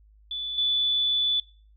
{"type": "tone with level steps", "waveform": "sine", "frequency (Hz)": 3473, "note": "A7", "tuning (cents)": -23, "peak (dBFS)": [-29, -21], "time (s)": [0.31, 1.4], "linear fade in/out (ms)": 2, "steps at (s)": 0.58, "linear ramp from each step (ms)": 2, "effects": ["noise-tail reverb RT60 0.4 s tail -23 dB re dry", "added 52 Hz sine -53 dBFS peak until 1.76 s"]}